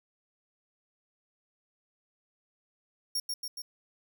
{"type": "tone with echo", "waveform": "sawtooth", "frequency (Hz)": 5550, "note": "F8", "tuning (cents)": -12, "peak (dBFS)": -26, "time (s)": [3.15, 3.2], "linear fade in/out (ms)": 5, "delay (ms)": 140, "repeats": 3, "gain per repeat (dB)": -3, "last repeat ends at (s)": 3.62, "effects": []}